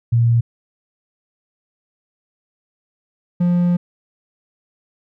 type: tone pair in turn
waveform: sine / triangle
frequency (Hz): 117.3 / 175.75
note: A#2 / F3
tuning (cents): +11 / +11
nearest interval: perfect fifth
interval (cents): 700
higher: second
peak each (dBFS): -11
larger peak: neither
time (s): 0.12-0.41 / 3.4-3.77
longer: second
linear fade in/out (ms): 10
effects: none